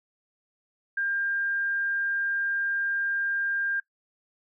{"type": "tone", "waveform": "sine", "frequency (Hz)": 1600, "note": "G6", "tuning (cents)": 35, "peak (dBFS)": -25, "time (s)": [0.97, 3.8], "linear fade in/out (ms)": 5, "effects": ["noise-tail reverb RT60 0.1 s tail -19 dB re dry"]}